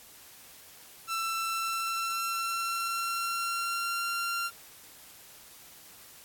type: tone with pitch glide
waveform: sawtooth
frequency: 1337 to 1380.2 Hz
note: E6 to F6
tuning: +24 to -21 cents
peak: -26 dBFS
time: 1.07-4.51 s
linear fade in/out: 50 ms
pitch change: +55 cents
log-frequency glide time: 1.45-4.07 s
effects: white hiss -52 dBFS RMS until 6.24 s + AAC 64 kbps